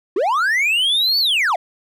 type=linear two-way sweep; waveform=triangle; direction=up then down; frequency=329.6 to 4563 to 611 Hz; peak=-13 dBFS; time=0.16-1.56 s; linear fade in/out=5 ms; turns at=1.19 s; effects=none